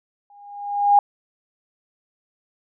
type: tone with exponential growth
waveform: sine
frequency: 814 Hz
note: G#5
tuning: 35 cents flat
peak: -8 dBFS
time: 0.3-0.99 s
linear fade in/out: 2 ms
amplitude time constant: 150 ms
effects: none